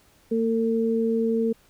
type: tone pair together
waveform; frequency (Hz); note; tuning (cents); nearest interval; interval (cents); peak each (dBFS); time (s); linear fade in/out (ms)
sine; 227.8 / 452.1; A#3 / A4; -40 / +47; octave; 1187; -23; 0.31-1.53; 10
effects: pink hiss -59 dBFS RMS until 1.69 s